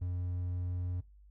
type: tone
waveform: triangle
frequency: 89.4 Hz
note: F2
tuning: 41 cents sharp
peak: -31 dBFS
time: 0.01-1.01 s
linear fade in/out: 10 ms
effects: noise-tail reverb RT60 0.2 s tail -18 dB re dry + added 50 Hz sine -55 dBFS peak until 1.3 s